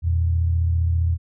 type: tone pair together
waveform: sine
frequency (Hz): 83.6 / 118.64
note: E2 / A#2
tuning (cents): +25 / +31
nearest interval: tritone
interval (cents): 606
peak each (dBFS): -17 / -28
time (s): 0.02-1.18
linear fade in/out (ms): 50
effects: none